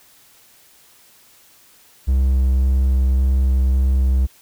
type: tone with vibrato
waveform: triangle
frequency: 65.41 Hz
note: C2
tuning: in tune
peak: -11 dBFS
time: 2.07-4.27 s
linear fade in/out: 20 ms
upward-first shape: square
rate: 1.8 Hz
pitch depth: 9 cents each way
effects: white hiss -51 dBFS RMS until 4.41 s